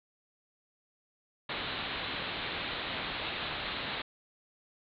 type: low-pass noise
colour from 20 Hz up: white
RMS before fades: -37 dBFS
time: 1.49-4.02 s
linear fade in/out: 5 ms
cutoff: 4100 Hz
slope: 96 dB/octave
effects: none